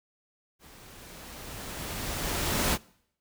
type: noise with level ramp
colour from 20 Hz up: pink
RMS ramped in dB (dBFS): -53 to -25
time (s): 0.59-2.78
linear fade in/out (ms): 50
effects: noise-tail reverb RT60 0.7 s tail -24 dB re dry